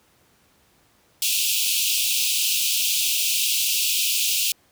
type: high-pass noise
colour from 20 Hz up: pink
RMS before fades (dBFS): -22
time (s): 1.22-4.52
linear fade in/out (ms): 2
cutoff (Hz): 2500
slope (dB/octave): 96
effects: pink hiss -60 dBFS RMS until 4.71 s + high-pass 60 Hz 12 dB/octave